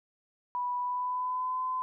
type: tone with pitch glide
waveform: sine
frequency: 984 to 1021.1 Hz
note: B5 to C6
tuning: -7 to -43 cents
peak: -29 dBFS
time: 0.55-1.82 s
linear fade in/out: 0 ms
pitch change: +64 cents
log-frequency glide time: 0.78-1.63 s
effects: none